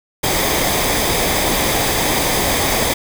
pink noise with comb filter, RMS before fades -17 dBFS, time 0.23-2.94 s, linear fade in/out 10 ms, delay 0.71 ms, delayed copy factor -0.5, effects none

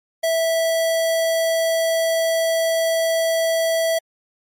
square tone with notch filter, 656 Hz, E5, 9 cents flat, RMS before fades -19 dBFS, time 0.23-3.99 s, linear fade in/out 10 ms, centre 1400 Hz, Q 1.7, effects MP3 64 kbps

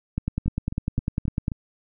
two click trains, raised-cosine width 5 ms, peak -11 / -18 dBFS, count 14 / 5, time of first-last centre 0.18-1.481 / 0.46-1.518 s, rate 9.99 / 3.78 Hz, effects none

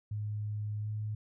sine tone with pitch glide, 105.3 to 106.77 Hz, G#2 to G#2, +24 to +48 cents, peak -33 dBFS, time 0.11-1.15 s, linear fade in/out 5 ms, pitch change +24 cents, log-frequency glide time 0.79-0.89 s, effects none

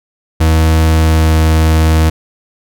40% pulse tone with pitch glide, 80.1 to 79.55 Hz, E2 to D#2, -49 to +39 cents, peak -6 dBFS, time 0.4-2.1 s, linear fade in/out 10 ms, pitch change -12 cents, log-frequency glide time 0.91-1.38 s, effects none

